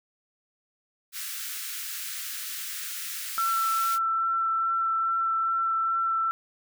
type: high-pass noise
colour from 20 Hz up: white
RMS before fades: -35 dBFS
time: 1.12-3.99 s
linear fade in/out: 50 ms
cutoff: 1300 Hz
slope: 48 dB/octave
type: tone with vibrato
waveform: sine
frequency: 1340 Hz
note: E6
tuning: 28 cents sharp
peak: -23 dBFS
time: 3.38-6.31 s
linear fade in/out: 0 ms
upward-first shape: sine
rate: 2.4 Hz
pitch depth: 9 cents each way
effects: none